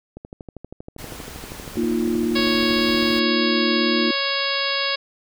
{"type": "click train", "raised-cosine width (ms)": 2, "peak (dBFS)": -22, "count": 38, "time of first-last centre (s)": [0.17, 3.107], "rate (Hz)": 12.6}
{"type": "noise", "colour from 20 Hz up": "pink", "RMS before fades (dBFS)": -37, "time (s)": [0.98, 3.2], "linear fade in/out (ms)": 10}
{"type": "chord", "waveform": "sine", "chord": "Bb suspended fourth", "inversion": "none", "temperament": "equal", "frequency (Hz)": [233.1, 311.1, 349.2], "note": ["Bb3", "Eb4", "F4"], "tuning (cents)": [0, 0, 0], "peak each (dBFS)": [-22, -25, -23], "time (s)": [1.77, 4.11], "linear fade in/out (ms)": 2}
{"type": "harmonic tone", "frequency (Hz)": 554.4, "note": "C#5", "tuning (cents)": 0, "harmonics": [1, 2, 3, 4, 5, 6, 7, 8, 9], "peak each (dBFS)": [-29, -29, -29, -29, -29, -29, -29, -29, -29], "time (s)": [2.35, 4.96], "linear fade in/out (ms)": 10}
{"effects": []}